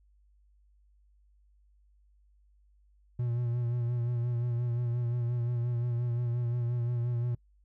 triangle tone with vibrato, 120.1 Hz, B2, 48 cents flat, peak -26 dBFS, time 3.19-7.35 s, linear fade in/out 5 ms, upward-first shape sine, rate 5.7 Hz, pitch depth 36 cents each way, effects noise-tail reverb RT60 0.1 s tail -25 dB re dry + added 50 Hz sine -61 dBFS peak until 7.64 s

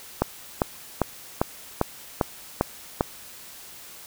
click train, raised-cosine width 1 ms, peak -5 dBFS, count 8, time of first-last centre 0.22-3.009 s, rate 2.51 Hz, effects white hiss -44 dBFS RMS until 4.06 s

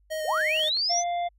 square tone with vibrato, 622.3 Hz, D#5, in tune, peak -29 dBFS, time 0.1-0.7 s, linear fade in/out 20 ms, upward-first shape square, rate 4.8 Hz, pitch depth 14 cents each way
sine linear sweep, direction up, 399.2 to 6272 Hz, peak -23 dBFS, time 0.24-1.04 s, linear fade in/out 50 ms
clicks, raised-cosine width 0.2 ms, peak -28 dBFS, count 7, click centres 0.378 / 0.412 / 0.565 / 0.597 / 0.635 / 0.684 / 0.77 s
harmonic tone, 697 Hz, F5, 4 cents flat, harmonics 1 / 3 / 5, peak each -25 / -41 / -44 dBFS, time 0.89-1.29 s, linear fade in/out 20 ms
effects added 50 Hz sine -59 dBFS peak until 1.38 s

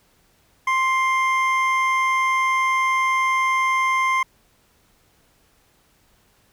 triangle tone pair together, 1050 / 2100 Hz, C6 / C7, +6 / +6 cents, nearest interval octave, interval 1200 cents, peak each -17 / -20 dBFS, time 0.67-4.23 s, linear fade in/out 5 ms, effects pink hiss -60 dBFS RMS until 6.52 s

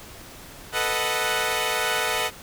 10% pulse chord, B dominant seventh, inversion third, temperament equal, 440 / 493.9 / 622.3 / 740 Hz, A4 / B4 / D#5 / F#5, 0 / 0 / 0 / 0 cents, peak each -20 dBFS, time 0.72-2.31 s, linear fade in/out 50 ms, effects pink hiss -43 dBFS RMS until 2.42 s

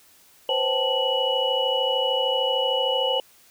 sine tone cluster, 497.8 / 531 / 773 / 878 / 2935 Hz, B4 / C5 / G5 / A5 / F#7, +14 / +25 / -24 / -4 / -15 cents, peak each -28 / -25 / -33 / -29 / -24 dBFS, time 0.49-3.2 s, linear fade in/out 2 ms, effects white hiss -55 dBFS RMS until 3.5 s

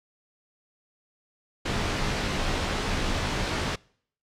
pink noise with comb filter, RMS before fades -27 dBFS, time 1.65-3.76 s, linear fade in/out 10 ms, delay 18 ms, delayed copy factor -0.6, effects noise-tail reverb RT60 0.6 s tail -25 dB re dry + low-pass 5000 Hz 12 dB/octave

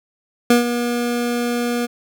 25% pulse tone with ADSR envelope, 240 Hz, B3, 49 cents flat, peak -5 dBFS, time 0.5-1.87 s, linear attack 4 ms, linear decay 130 ms, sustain -10 dB, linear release 22 ms, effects none

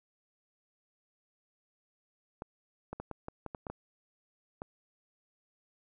clicks, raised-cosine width 1 ms, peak -25 dBFS, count 10, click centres 2.421 / 2.93 / 3 / 3.113 / 3.284 / 3.463 / 3.548 / 3.668 / 3.7 / 4.619 s, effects none

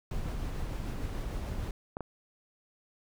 brown noise with tremolo, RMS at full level -34 dBFS, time 0.11-1.71 s, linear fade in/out 2 ms, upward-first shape triangle, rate 6.7 Hz, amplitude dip 25%
clicks, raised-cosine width 1 ms, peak -22 dBFS, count 2, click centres 1.969 / 2.007 s
effects none

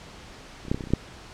clicks, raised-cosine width 3 ms, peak -28 / -23 / -10 / -15 / -30 / -20 / -23 / -25 / -22 / -6 dBFS, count 10, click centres 0.652 / 0.683 / 0.715 / 0.745 / 0.776 / 0.808 / 0.839 / 0.872 / 0.905 / 0.936 s, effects pink hiss -45 dBFS RMS until 1.33 s + low-pass 6000 Hz 12 dB/octave

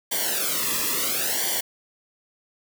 white noise with flanger, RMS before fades -25 dBFS, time 0.11-1.61 s, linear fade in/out 10 ms, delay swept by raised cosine 0.76 to 1.36 ms, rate 0.73 Hz, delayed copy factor -0.95, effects none

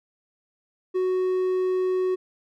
triangle tone, 370.2 Hz, F#4, 1 cent sharp, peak -19 dBFS, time 0.94-2.16 s, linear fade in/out 20 ms, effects none

